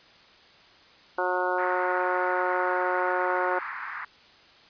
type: harmonic tone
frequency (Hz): 181.5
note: F#3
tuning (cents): -33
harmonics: 2 / 3 / 4 / 5 / 6 / 7 / 8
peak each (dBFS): -31 / -30 / -32 / -30 / -34 / -36 / -31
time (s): 1.18-3.59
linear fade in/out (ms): 5
type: band-pass noise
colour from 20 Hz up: white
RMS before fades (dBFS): -36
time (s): 1.58-4.05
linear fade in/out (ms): 5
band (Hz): 930 to 2000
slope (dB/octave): 48
effects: white hiss -54 dBFS RMS until 4.69 s + resampled to 11025 Hz